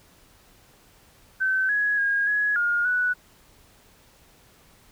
sine tone with pitch steps, 1535 / 1673 / 1631 / 1678 / 1422 / 1479 Hz, G6 / G#6 / G#6 / G#6 / F6 / F#6, -37 / +12 / -32 / +17 / +31 / -1 cents, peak -20 dBFS, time 1.4-3.14 s, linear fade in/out 20 ms, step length 290 ms, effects pink hiss -56 dBFS RMS until 4.91 s

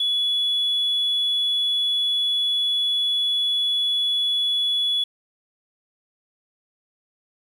sine tone, 3400 Hz, G#7, 40 cents sharp, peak -18 dBFS, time 0-5.04 s, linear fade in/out 5 ms, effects tanh soft clip ceiling -15 dBFS + 8-bit

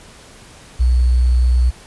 sine tone with sample-and-hold, 61.74 Hz, B1, in tune, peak -10 dBFS, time 0.79-1.71 s, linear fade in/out 20 ms, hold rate 4410 Hz, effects pink hiss -42 dBFS RMS until 1.86 s + resampled to 24000 Hz

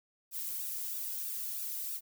violet noise with flanger, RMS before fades -38 dBFS, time 0.31-2.01 s, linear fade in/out 50 ms, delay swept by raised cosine 0.94 to 2.24 ms, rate 3.1 Hz, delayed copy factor -1, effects none

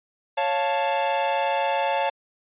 45% pulse chord, Db augmented, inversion none, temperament equal, 554.4 / 698.5 / 880 Hz, Db5 / F5 / A5, 0 / 0 / 0 cents, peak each -26 / -28 / -24 dBFS, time 0.37-2.1 s, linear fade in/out 10 ms, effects resampled to 8000 Hz

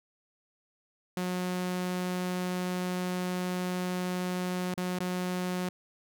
sawtooth tone with dropouts, 181.3 Hz, F#3, 35 cents flat, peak -26 dBFS, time 1.17-5.69 s, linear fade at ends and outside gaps 2 ms, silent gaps 4.741-4.776 / 4.989-5.004 s, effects none

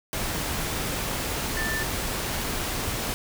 sine tone in noise, 1773 Hz, A6, 13 cents sharp, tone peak -28 dBFS, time 1.57-1.83 s, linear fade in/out 0 ms, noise pink, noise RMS -29 dBFS, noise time 0.13-3.14 s, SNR -2 dB, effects none

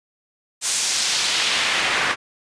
pink noise with band-pass filter sweep, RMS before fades -21 dBFS, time 0.61-2.16 s, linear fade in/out 50 ms, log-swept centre 8000 to 1600 Hz, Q 1.1, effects resampled to 22050 Hz

